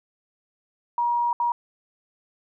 sine tone bursts at uneven times, 953 Hz, A#5, 38 cents sharp, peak -20 dBFS, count 2, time 0.98-1.33 / 1.4-1.52 s, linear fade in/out 2 ms, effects none

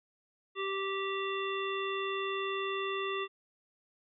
harmonic tone, 390 Hz, G4, 9 cents flat, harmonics 1 / 3 / 5 / 7 / 9, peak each -35 / -37 / -42 / -41 / -43 dBFS, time 0.55-3.28 s, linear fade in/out 50 ms, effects none

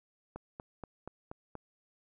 click train, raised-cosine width 1 ms, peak -28 dBFS, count 6, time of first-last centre 0.36-1.553 s, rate 4.19 Hz, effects none

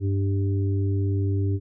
harmonic tone, 98.3 Hz, G2, 5 cents sharp, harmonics 1 / 3 / 4, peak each -21 / -31 / -33 dBFS, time 0-1.6 s, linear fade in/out 50 ms, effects none

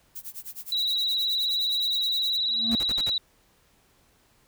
violet noise with tremolo, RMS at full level -36 dBFS, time 0.15-2.37 s, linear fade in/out 10 ms, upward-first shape sine, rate 9.6 Hz, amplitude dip 95%
sine tone with vibrato, 3890 Hz, B7, 27 cents flat, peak -23 dBFS, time 0.72-3.18 s, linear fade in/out 2 ms, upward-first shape square, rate 19 Hz, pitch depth 29 cents each way
triangle tone with exponential growth, 228.2 Hz, A#3, 37 cents flat, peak -18 dBFS, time 2.47-2.75 s, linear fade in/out 0 ms, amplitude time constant 60 ms
pink noise bursts, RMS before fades -36 dBFS, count 5, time 2.71-3.1 s, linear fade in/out 5 ms, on 38 ms, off 50 ms
effects pink hiss -63 dBFS RMS until 4.47 s

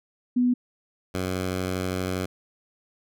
sine / 10% pulse tone pair in turn, 246.9 / 92.48 Hz, B3 / F#2, 0 / 0 cents, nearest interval octave + perfect fourth, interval 1700 cents, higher first, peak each -18 dBFS, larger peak neither, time 0.36-0.54 / 1.14-2.26 s, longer second, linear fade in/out 10 ms, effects none

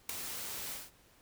white noise with ADSR envelope, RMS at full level -32 dBFS, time 0.09-0.91 s, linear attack 5 ms, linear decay 5 ms, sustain -9 dB, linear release 190 ms, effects pink hiss -64 dBFS RMS until 1.21 s

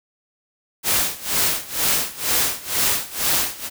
white noise with tremolo, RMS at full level -18 dBFS, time 0.83-3.7 s, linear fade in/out 50 ms, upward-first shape sine, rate 2.1 Hz, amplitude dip 90%, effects none

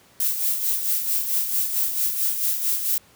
violet noise with tremolo, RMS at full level -21 dBFS, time 0.2-2.98 s, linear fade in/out 2 ms, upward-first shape sine, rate 4.5 Hz, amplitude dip 55%, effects pink hiss -54 dBFS RMS until 3.15 s + high-pass 80 Hz 12 dB/octave

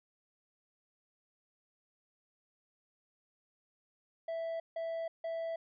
triangle tone bursts, 659.3 Hz, E5, in tune, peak -33 dBFS, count 3, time 4.28-5.56 s, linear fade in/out 5 ms, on 320 ms, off 160 ms, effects resampled to 11025 Hz

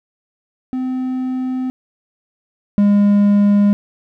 triangle tone pair in turn, 256.8 / 203.8 Hz, C4 / G#3, -32 / -32 cents, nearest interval major third, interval 400 cents, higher first, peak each -16 / -7 dBFS, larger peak second, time 0.73-1.7 / 2.78-3.73 s, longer first, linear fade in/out 0 ms, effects none

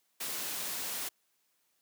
white noise, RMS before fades -37 dBFS, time 0.2-1.09 s, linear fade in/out 10 ms, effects white hiss -75 dBFS RMS until 1.81 s + high-pass 150 Hz 12 dB/octave

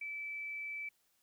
sine tone, 2313 Hz, D7, 27 cents flat, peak -39 dBFS, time 0.01-0.89 s, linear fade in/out 5 ms, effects white hiss -75 dBFS RMS until 1.22 s

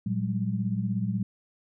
sine tone cluster, 114.8 / 184.2 / 200.6 Hz, A#2 / F#3 / G3, -26 / -7 / +40 cents, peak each -30 dBFS, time 0.06-1.23 s, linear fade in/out 5 ms, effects none

